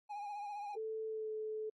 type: tone with vibrato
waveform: triangle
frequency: 822 Hz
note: G#5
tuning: 18 cents flat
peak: -39 dBFS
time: 0.09-0.76 s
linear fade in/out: 20 ms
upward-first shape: sine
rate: 15 Hz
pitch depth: 43 cents each way
type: tone with pitch glide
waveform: sine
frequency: 440 to 433.2 Hz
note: A4 to A4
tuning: 0 to -27 cents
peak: -38 dBFS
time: 0.76-1.7 s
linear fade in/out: 10 ms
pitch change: -27 cents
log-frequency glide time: 1.07-1.31 s
effects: AAC 32 kbps